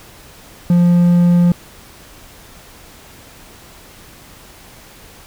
triangle tone, 174.61 Hz, F3, in tune, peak -6 dBFS, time 0.7-1.52 s, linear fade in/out 2 ms, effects pink hiss -41 dBFS RMS until 5.26 s

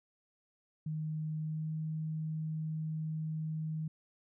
sine tone with pitch glide, 155.56 to 157.1 Hz, D#3 to D#3, 0 to +17 cents, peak -34 dBFS, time 0.86-3.88 s, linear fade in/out 5 ms, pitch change +17 cents, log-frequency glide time 1.4-1.73 s, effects none

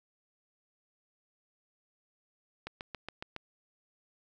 click train, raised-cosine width 0.3 ms, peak -23 dBFS, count 6, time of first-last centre 2.67-3.363 s, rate 7.21 Hz, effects none

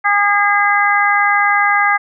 harmonic tone, 407.6 Hz, G#4, 32 cents flat, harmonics 2 / 3 / 4 / 5, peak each -16 / -16 / -16 / -16 dBFS, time 0.04-1.98 s, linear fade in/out 20 ms, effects none

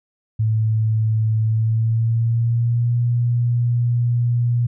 sine tone with pitch glide, 110 to 119.96 Hz, A2 to B2, 0 to -50 cents, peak -15 dBFS, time 0.39-4.67 s, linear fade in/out 10 ms, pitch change +150 cents, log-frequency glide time 1.41-2.96 s, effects none

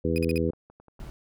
harmonic tone, 82.41 Hz, E2, in tune, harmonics 1 / 2 / 3 / 4 / 5 / 6, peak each -30 / -30 / -30 / -30 / -30 / -30 dBFS, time 0.04-0.51 s, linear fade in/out 10 ms
35% pulse tone bursts, 2489 Hz, D#7, in tune, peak -30 dBFS, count 4, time 0.16-0.378 s, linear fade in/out 0 ms, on 20 ms, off 46 ms
clicks, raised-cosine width 1 ms, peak -38 dBFS, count 8, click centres 0.496 / 0.534 / 0.7 / 0.8 / 0.883 / 0.993 / 1.03 / 1.081 s
brown noise, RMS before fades -39 dBFS, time 1-1.1 s, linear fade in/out 0 ms
effects none

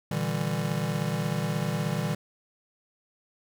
square chord, E half-diminished seventh, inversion second, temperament just, 118.67 / 148.33 / 164.81 / 197.78 Hz, Bb2 / D3 / E3 / G3, +31 / +18 / 0 / +16 cents, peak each -35 / -32 / -32 / -34 dBFS, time 0.11-2.15 s, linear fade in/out 5 ms, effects none

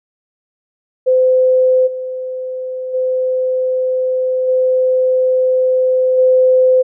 sine tone with level steps, 513 Hz, C5, 34 cents flat, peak -8 / -20 / -13 / -10 / -7 dBFS, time 1.06-6.83 s, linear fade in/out 20 ms, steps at 1.86 / 2.93 / 4.47 / 6.17 s, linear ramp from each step 20 ms, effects none

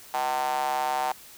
square tone with high-pass filter, 69.3 Hz, C#2, in tune, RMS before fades -27 dBFS, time 0.14-1.12 s, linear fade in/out 0 ms, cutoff 810 Hz, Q 7.6, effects white hiss -48 dBFS RMS until 1.37 s

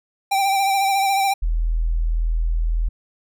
square tone with vibrato, 784 Hz, G5, in tune, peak -17 dBFS, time 0.31-1.34 s, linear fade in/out 10 ms, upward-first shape sine, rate 14 Hz, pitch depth 33 cents each way
sine tone, 40.89 Hz, E1, 13 cents flat, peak -17 dBFS, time 1.42-2.89 s, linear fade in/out 10 ms
effects none

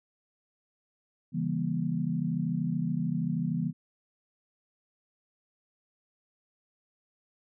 sine chord, C# diminished seventh, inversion none, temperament just, 138.59 / 166.31 / 199.57 / 239.5 Hz, C#3 / E3 / G3 / Bb3, 0 / +16 / +31 / +47 cents, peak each -35 / -30 / -35 / -33 dBFS, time 1.32-3.73 s, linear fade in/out 50 ms, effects none

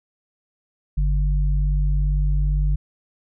sine tone pair together, 48.86 / 146.4 Hz, G1 / D3, -5 / -5 cents, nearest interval octave + perfect fifth, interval 1900 cents, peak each -17 / -25 dBFS, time 0.97-2.76 s, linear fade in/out 10 ms, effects none

